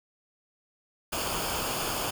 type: noise with comb filter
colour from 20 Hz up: pink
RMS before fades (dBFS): -31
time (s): 1.12-2.11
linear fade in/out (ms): 10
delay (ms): 0.51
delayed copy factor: -0.6
effects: none